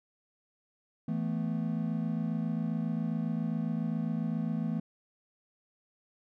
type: chord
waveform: triangle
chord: E suspended fourth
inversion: none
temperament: just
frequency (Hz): 164.81 / 219.8 / 247.2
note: E3 / A3 / B3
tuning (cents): 0 / -2 / +2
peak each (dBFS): -31 / -31 / -35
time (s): 1.08-4.8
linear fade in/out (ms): 5
effects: none